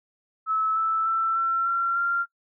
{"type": "tone with pitch steps", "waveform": "sine", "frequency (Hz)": [1300, 1316.6, 1333.5, 1350.5, 1367.8, 1385.3], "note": ["E6", "E6", "E6", "E6", "F6", "F6"], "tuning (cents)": [-24, -3, 20, 42, -36, -14], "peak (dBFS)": -21, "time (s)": [0.46, 2.26], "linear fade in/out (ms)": 50, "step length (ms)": 300, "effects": ["noise-tail reverb RT60 0.1 s tail -22 dB re dry"]}